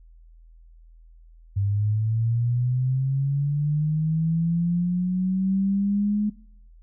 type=linear sweep; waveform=sine; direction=up; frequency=98 to 210.7 Hz; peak=-20 dBFS; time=1.56-6.3 s; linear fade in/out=10 ms; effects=noise-tail reverb RT60 0.7 s tail -22 dB re dry + added 41 Hz sine -47 dBFS peak until 6.82 s